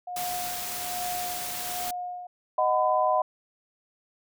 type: tone with tremolo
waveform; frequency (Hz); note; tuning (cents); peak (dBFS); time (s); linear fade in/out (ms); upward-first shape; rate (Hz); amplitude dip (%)
sine; 718; F5; +48; -30; 0.07-2.27; 5; sine; 1.2; 70
type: noise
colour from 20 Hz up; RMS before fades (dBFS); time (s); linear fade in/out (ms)
white; -34; 0.16-1.91; 5
type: chord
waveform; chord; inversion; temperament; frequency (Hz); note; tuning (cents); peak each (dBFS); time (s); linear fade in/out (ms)
sine; B major; first; equal with one note detuned; 622.3 / 740 / 1006.8; D#5 / F#5 / B5; 0 / 0 / +33; -25; 2.58-3.22; 5
effects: none